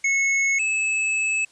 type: tone pair in turn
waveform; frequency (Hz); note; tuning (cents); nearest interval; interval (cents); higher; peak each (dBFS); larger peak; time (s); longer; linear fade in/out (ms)
square; 2190 / 2604; C#7 / E7; -22 / -22; minor third; 300; second; -19 / -21; first; 0.04-0.59 / 0.59-1.45; second; 5
effects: white hiss -56 dBFS RMS until 1.51 s + resampled to 22050 Hz